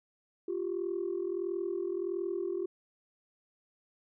sine tone pair together, 349.2 / 390.7 Hz, F4 / G4, 0 / -6 cents, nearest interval major second, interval 194 cents, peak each -33 / -34 dBFS, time 0.48-2.66 s, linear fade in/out 5 ms, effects tanh soft clip ceiling -25 dBFS

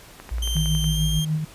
click train, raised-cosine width 0.5 ms, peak -23 dBFS, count 8, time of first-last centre 0.2-0.842 s, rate 10.9 Hz
sine tone, 58.27 Hz, A#1, in tune, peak -23 dBFS, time 0.31-1.2 s, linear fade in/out 10 ms
sawtooth tone with pitch glide, 3136 to 3198 Hz, G7 to G7, 0 to +34 cents, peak -24 dBFS, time 0.42-1.25 s, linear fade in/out 5 ms, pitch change +34 cents, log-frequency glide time 0.87-1.02 s
sine tone with tremolo, 155.56 Hz, D#3, in tune, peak -19 dBFS, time 0.55-1.45 s, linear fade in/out 10 ms, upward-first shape sine, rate 6.7 Hz, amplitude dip 50%
effects pink hiss -46 dBFS RMS until 1.54 s + resampled to 32000 Hz

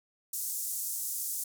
white band-pass noise, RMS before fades -35 dBFS, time 0.33-1.44 s, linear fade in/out 5 ms, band 6500 to 16000 Hz, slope 24 dB/octave, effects none

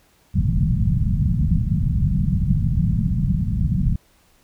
white low-pass noise, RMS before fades -19 dBFS, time 0.34-3.96 s, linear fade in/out 5 ms, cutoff 190 Hz, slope 48 dB/octave, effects pink hiss -58 dBFS RMS until 4.43 s

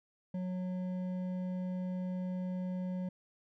triangle tone with hard clipping, 183 Hz, F#3, 19 cents flat, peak -36 dBFS, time 0.34-3.09 s, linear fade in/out 5 ms, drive 11 dB, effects none

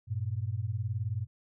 sine beating tone pair, 97.8 / 116.8 Hz, G2 / A#2, -4 / +4 cents, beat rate 19 Hz, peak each -33 / -33 dBFS, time 0.07-1.27 s, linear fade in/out 50 ms, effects none

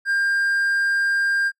triangle tone, 1600 Hz, G6, 35 cents sharp, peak -16 dBFS, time 0.05-1.52 s, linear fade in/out 50 ms, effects noise-tail reverb RT60 0.1 s tail -26 dB re dry

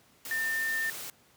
sine tone in noise, 1800 Hz, A6, 39 cents sharp, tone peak -28 dBFS, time 0.31-0.9 s, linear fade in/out 2 ms, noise white, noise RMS -40 dBFS, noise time 0.25-1.1 s, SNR +9 dB, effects pink hiss -62 dBFS RMS until 1.36 s + high-pass 100 Hz 12 dB/octave

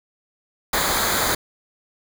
pink noise with comb filter, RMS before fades -21 dBFS, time 0.73-1.35 s, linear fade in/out 5 ms, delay 0.36 ms, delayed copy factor -0.7, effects none

